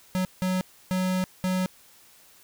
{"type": "tone bursts at uneven times", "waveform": "square", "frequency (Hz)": 185, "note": "F#3", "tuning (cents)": 0, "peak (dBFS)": -24, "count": 4, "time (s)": [[0.15, 0.25], [0.42, 0.61], [0.91, 1.24], [1.44, 1.66]], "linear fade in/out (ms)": 0, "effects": ["white hiss -55 dBFS RMS until 2.43 s"]}